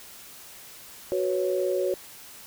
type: chord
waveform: sine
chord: F# suspended fourth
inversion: none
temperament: equal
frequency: 370 / 493.9 / 554.4 Hz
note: F#4 / B4 / C#5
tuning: 0 / 0 / 0 cents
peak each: -26 / -31 / -27 dBFS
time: 1.12-1.94 s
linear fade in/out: 0 ms
effects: white hiss -46 dBFS RMS until 2.46 s